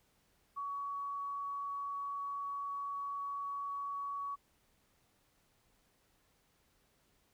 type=tone; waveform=sine; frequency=1126 Hz; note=C#6; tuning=27 cents sharp; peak=-37 dBFS; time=0.56-4.36 s; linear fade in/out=20 ms; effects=pink hiss -73 dBFS RMS until 7.33 s